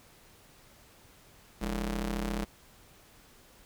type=ring-modulated tone; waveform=sawtooth; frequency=126 Hz; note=B2; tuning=35 cents sharp; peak=-24 dBFS; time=1.61-2.45 s; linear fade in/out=10 ms; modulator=80.1 Hz; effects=pink hiss -58 dBFS RMS until 3.65 s